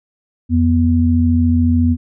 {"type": "tone pair together", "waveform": "sine", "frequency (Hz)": [86.06, 244.2], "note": ["F2", "B3"], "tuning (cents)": [-25, -19], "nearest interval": "octave + tritone", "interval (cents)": 1806, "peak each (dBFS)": -13, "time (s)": [0.49, 1.97], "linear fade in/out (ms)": 50, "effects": []}